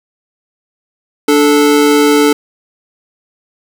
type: tone pair together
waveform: square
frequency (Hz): 292.4 / 438.1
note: D4 / A4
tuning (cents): -7 / -7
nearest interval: perfect fifth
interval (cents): 700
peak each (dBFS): -10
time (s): 1.28-2.33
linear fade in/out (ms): 5
effects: none